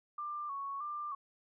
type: tone with vibrato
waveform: sine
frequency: 1149 Hz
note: D6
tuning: 38 cents flat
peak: -37 dBFS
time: 0.18-1.15 s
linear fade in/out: 5 ms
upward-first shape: square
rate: 1.6 Hz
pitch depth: 60 cents each way
effects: none